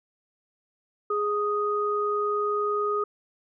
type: tone pair together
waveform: sine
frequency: 415.3 / 1244.5 Hz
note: G#4 / D#6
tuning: 0 / 0 cents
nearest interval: octave + perfect fifth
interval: 1900 cents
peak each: -26 dBFS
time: 1.1-3.04 s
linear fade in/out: 5 ms
effects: none